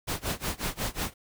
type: noise with tremolo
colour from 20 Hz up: pink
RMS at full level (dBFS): -29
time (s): 0.07-1.14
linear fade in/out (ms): 20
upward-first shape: sine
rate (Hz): 5.5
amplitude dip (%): 95
effects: none